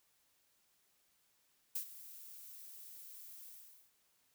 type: noise with ADSR envelope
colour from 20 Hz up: violet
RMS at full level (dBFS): -37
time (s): 1.75-3.92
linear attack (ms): 7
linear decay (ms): 90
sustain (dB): -16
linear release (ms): 470
effects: white hiss -75 dBFS RMS until 4.34 s